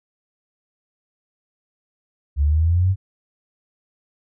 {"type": "exponential sweep", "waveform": "sine", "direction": "up", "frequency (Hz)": [69.3, 98], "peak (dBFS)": -14, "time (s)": [2.36, 2.96], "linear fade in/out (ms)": 50, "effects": []}